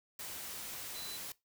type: tone in noise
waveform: sine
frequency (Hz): 4013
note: B7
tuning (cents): +27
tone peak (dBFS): -46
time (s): 0.95-1.17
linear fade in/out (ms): 2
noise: white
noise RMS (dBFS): -44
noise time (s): 0.19-1.32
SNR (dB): -5
effects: noise-tail reverb RT60 0.2 s tail -20 dB re dry